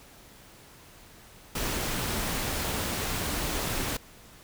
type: noise with amplitude modulation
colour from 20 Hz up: pink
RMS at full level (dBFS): -29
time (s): 1.55-3.97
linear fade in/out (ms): 5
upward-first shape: sine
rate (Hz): 291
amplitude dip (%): 35
effects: pink hiss -52 dBFS RMS until 4.43 s